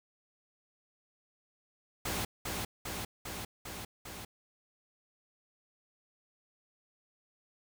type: noise with echo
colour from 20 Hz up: pink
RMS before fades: -35 dBFS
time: 2.05-2.25 s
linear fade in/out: 5 ms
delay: 400 ms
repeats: 5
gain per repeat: -2 dB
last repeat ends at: 4.25 s
effects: none